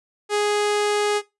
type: tone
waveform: sawtooth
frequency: 415.3 Hz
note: G#4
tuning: in tune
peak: -15 dBFS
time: 0.29-1.22 s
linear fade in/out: 50 ms
effects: noise-tail reverb RT60 0.2 s tail -18 dB re dry + resampled to 24000 Hz